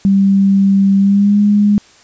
sine tone with pitch glide, 196 to 206 Hz, G3 to G#3, 0 to -14 cents, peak -7 dBFS, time 0.05-1.78 s, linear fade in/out 0 ms, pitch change +86 cents, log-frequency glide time 0.98-1.4 s, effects white hiss -45 dBFS RMS until 2.03 s + resampled to 16000 Hz

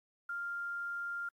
sine tone with quantisation, 1396.9 Hz, F6, in tune, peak -36 dBFS, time 0.29-1.29 s, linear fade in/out 5 ms, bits 11, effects AAC 64 kbps

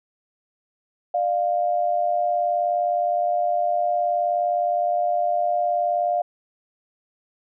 sine tone pair together, 600 / 699.4 Hz, D5 / F5, +37 / +2 cents, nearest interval minor third, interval 265 cents, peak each -25 / -20 dBFS, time 1.14-6.22 s, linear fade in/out 5 ms, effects none

